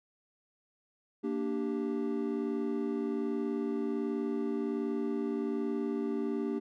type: chord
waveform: triangle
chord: G minor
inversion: first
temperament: equal with one note detuned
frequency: 232.4 / 293.7 / 392 Hz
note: Bb3 / D4 / G4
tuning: -5 / 0 / 0 cents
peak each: -33 dBFS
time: 1.23-6.6 s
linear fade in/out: 20 ms
effects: none